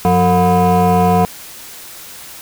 sine tone with frequency modulation, 451.6 Hz, A4, 45 cents sharp, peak -6 dBFS, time 0.05-1.25 s, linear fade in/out 0 ms, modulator 273 Hz, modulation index 1.7, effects tanh soft clip ceiling -8 dBFS + white hiss -34 dBFS RMS until 2.41 s

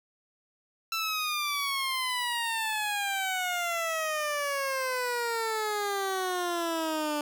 15% pulse exponential sweep, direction down, 1340 to 293.7 Hz, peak -22 dBFS, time 0.92-7.21 s, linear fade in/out 2 ms, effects none

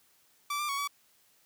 sawtooth tone with pitch steps, 1162 / 1189 / 1116 / 1141 Hz, D6 / D6 / C#6 / C#6, -19 / +21 / +11 / +50 cents, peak -27 dBFS, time 0.5-0.876 s, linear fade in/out 5 ms, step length 94 ms, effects white hiss -66 dBFS RMS until 1.45 s + high-pass 60 Hz 12 dB/octave

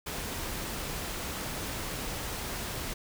pink noise, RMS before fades -36 dBFS, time 0.06-2.94 s, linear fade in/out 10 ms, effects none

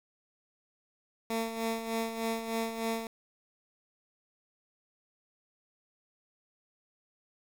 15% pulse tone with tremolo, 226.3 Hz, A3, 49 cents sharp, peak -23 dBFS, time 1.3-3.07 s, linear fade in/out 2 ms, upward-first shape sine, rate 3.3 Hz, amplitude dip 60%, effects 9-bit

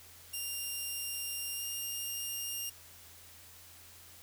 5% pulse tone with pitch glide, 2794 to 2813 Hz, F7 to F7, 0 to +12 cents, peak -28 dBFS, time 0.33-2.7 s, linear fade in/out 10 ms, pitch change +12 cents, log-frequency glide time 1.53-1.65 s, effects added 86 Hz sine -62 dBFS peak until 4.22 s + white hiss -55 dBFS RMS until 4.22 s

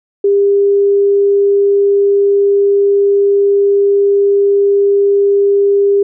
sine tone, 400.9 Hz, G4, 39 cents sharp, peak -7 dBFS, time 0.24-6.03 s, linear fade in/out 5 ms, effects none

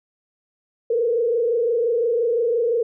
sine tone with frequency modulation, 468.2 Hz, A#4, 8 cents sharp, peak -17 dBFS, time 0.9-2.83 s, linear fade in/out 5 ms, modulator 25.8 Hz, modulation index 1, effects none

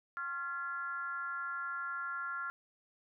sine tone with frequency modulation, 1384 Hz, F6, 16 cents flat, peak -36 dBFS, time 0.17-2.5 s, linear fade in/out 0 ms, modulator 308 Hz, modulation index 0.68, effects none

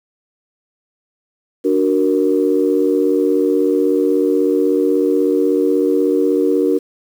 sine chord, D augmented, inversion none, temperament equal, 293.7 / 370 / 466.2 Hz, D4 / F#4 / A#4, 0 / 0 / 0 cents, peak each -16 dBFS, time 1.64-6.79 s, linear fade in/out 20 ms, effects tanh soft clip ceiling -2 dBFS + 7-bit

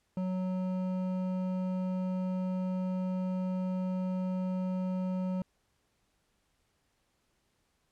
sine tone with hard clipping, 185 Hz, F#3, in tune, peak -32 dBFS, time 0.17-5.42 s, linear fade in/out 2 ms, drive 10 dB, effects pink hiss -75 dBFS RMS until 7.91 s + low-pass 11000 Hz 12 dB/octave

